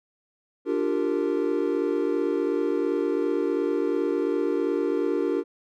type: chord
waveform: triangle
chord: G minor seventh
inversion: second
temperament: equal with one note detuned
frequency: 293.7 / 349.2 / 392 / 461.1 Hz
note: D4 / F4 / G4 / Bb4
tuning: 0 / 0 / 0 / -19 cents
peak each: -26 dBFS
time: 0.65-5.44 s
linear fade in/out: 50 ms
effects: none